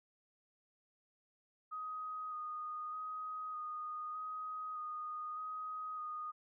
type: tone with vibrato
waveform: sine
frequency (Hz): 1244.5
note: D#6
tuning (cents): 0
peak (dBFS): -40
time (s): 1.71-6.32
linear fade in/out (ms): 20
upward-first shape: square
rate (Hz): 0.82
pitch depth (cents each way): 15
effects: none